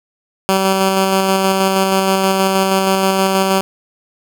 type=tone with tremolo; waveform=10% pulse; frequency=191.9 Hz; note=G3; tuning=37 cents flat; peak=-3 dBFS; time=0.49-3.61 s; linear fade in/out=0 ms; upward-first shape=square; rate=6.3 Hz; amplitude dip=25%; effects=none